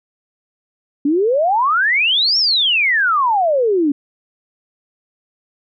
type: exponential two-way sweep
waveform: sine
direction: up then down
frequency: 274.1 to 5588 to 274.1 Hz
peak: -12 dBFS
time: 1.05-3.92 s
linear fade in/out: 5 ms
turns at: 2.38 s
effects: none